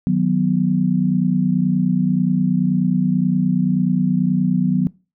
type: chord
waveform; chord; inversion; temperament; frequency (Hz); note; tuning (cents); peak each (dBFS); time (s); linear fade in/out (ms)
sine; B major; first; equal; 155.56 / 185 / 246.9; D#3 / F#3 / B3; 0 / 0 / 0; -21 / -16 / -20; 0.07-4.87; 0
effects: noise-tail reverb RT60 0.3 s tail -22 dB re dry